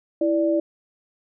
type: tone pair together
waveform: sine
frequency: 329.6 / 586.9 Hz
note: E4 / D5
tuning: 0 / -1 cents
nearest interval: minor seventh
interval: 999 cents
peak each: -20 / -21 dBFS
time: 0.21-0.6 s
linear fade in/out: 5 ms
effects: none